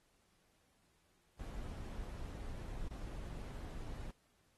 brown noise with dropouts, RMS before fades -45 dBFS, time 1.39-4.11 s, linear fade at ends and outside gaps 5 ms, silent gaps 2.882-2.908 s, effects pink hiss -75 dBFS RMS until 4.57 s + AAC 32 kbps

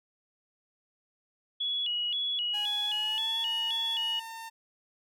sine tone with vibrato, 3135 Hz, G7, 1 cent flat, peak -28 dBFS, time 1.6-4.2 s, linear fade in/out 10 ms, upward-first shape square, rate 1.9 Hz, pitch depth 130 cents each way
sawtooth tone with pitch glide, 830.6 to 905.8 Hz, G#5 to A#5, 0 to -50 cents, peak -36 dBFS, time 2.53-4.5 s, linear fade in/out 20 ms, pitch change +150 cents, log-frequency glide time 2.84-3.38 s
effects none

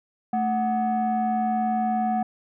sine tone pair together, 220.4 / 740 Hz, A3 / F#5, +3 / 0 cents, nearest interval octave + major sixth, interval 2097 cents, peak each -23 / -21 dBFS, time 0.33-2.23 s, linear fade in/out 5 ms, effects tanh soft clip ceiling -18 dBFS

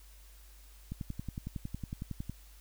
click train, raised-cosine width 5 ms, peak -25 dBFS, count 16, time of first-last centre 0.92-2.296 s, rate 10.9 Hz, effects added 50 Hz sine -53 dBFS peak until 2.6 s + white hiss -61 dBFS RMS until 2.6 s

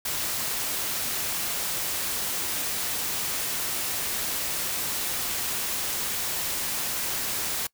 white noise, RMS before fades -29 dBFS, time 0.05-7.67 s, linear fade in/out 5 ms, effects noise-tail reverb RT60 0.1 s tail -23 dB re dry

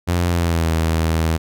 sawtooth tone with pitch glide, 87.31 to 80.99 Hz, F2 to E2, 0 to -30 cents, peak -12 dBFS, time 0.07-1.38 s, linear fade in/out 20 ms, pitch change -130 cents, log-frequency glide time 0.27-0.72 s, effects none

